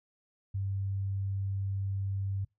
sine tone, 97.8 Hz, G2, 4 cents flat, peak -30 dBFS, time 0.54-2.45 s, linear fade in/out 10 ms, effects noise-tail reverb RT60 0.2 s tail -25 dB re dry

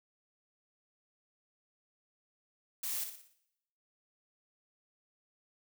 blue noise with echo, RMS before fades -37 dBFS, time 2.83-3.04 s, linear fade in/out 5 ms, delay 59 ms, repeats 5, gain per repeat -7 dB, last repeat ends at 3.335 s, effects noise-tail reverb RT60 0.8 s tail -17 dB re dry

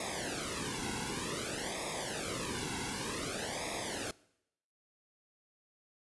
pink noise with flanger, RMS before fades -38 dBFS, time 0-4.11 s, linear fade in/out 2 ms, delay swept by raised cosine 0.67 to 1.67 ms, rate 0.54 Hz, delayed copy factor -0.95, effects noise-tail reverb RT60 0.8 s tail -22 dB re dry + resampled to 24000 Hz

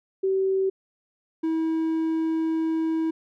sine / triangle tone pair in turn, 383.4 / 322.4 Hz, G4 / E4, -38 / -38 cents, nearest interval minor third, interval 300 cents, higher first, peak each -20 dBFS, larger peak neither, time 0.23-0.7 / 1.43-3.11 s, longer second, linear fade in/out 10 ms, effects none

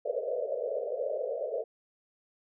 pink band-pass noise, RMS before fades -33 dBFS, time 0.05-1.64 s, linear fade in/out 10 ms, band 440 to 640 Hz, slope 96 dB/octave, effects none

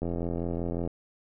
click train, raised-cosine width 2 ms, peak -19 dBFS, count 74, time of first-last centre 0.02-0.875 s, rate 85.4 Hz, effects none

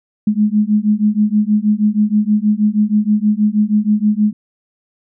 sine beating tone pair, 207.7 / 214 Hz, G#3 / A3, 0 / -48 cents, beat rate 6.3 Hz, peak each -14 dBFS, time 0.27-4.33 s, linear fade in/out 5 ms, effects none

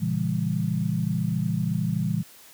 sine chord, A# diminished seventh, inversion none, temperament just, 116.54 / 139.85 / 167.82 / 201.4 Hz, A#2 / C#3 / E3 / G3, 0 / +16 / +31 / +47 cents, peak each -29 / -30 / -26 / -29 dBFS, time 0-2.23 s, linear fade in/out 20 ms, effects white hiss -50 dBFS RMS until 2.53 s + high-pass 60 Hz 12 dB/octave

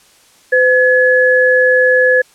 sine tone pair together, 508 / 1700 Hz, B4 / G#6, +49 / +40 cents, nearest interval octave + major sixth, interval 2091 cents, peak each -10 dBFS, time 0.52-2.22 s, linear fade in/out 10 ms, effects white hiss -48 dBFS RMS until 2.34 s + low-pass 10000 Hz 12 dB/octave

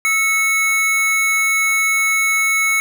square tone pair together, 1305 / 2202 Hz, E6 / C#7, -18 / -12 cents, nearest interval major sixth, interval 906 cents, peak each -25 / -15 dBFS, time 0.05-2.8 s, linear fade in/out 0 ms, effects none

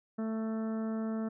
harmonic tone, 221.4 Hz, A3, 11 cents sharp, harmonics 1 / 2 / 3 / 4 / 5 / 6 / 7 / 8, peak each -32 / -42 / -44 / -55 / -53 / -50 / -59 / -59 dBFS, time 0.18-1.29 s, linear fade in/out 10 ms, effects none

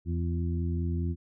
harmonic tone with a mistuned harmonic, 84.7 Hz, E2, 48 cents sharp, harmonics 1 / 2 / 3 / 4, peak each -28 / -34 / -38 / -40 dBFS, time 0.05-1.16 s, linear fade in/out 50 ms, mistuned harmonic 4, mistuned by +25 cents, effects none

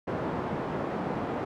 pink band-pass noise, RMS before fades -32 dBFS, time 0.07-1.45 s, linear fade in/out 10 ms, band 160 to 1000 Hz, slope 12 dB/octave, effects none

